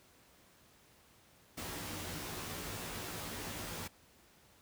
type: noise with comb filter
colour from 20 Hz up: pink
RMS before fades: -42 dBFS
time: 1.57-3.88 s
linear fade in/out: 10 ms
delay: 15 ms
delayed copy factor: -0.8
effects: pink hiss -64 dBFS RMS until 4.61 s + high-pass 60 Hz 12 dB/octave